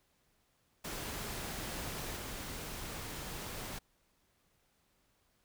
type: noise with level steps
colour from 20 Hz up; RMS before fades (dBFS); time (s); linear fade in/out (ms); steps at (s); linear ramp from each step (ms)
pink; -41 / -43; 0.84-3.79; 10; 2.16; 10
effects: pink hiss -74 dBFS RMS until 5.44 s